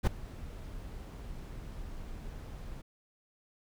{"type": "noise with ADSR envelope", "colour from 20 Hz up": "brown", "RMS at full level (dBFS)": -21, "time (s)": [0.03, 2.82], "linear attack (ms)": 40, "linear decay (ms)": 7, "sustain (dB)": -22, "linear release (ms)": 12, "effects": []}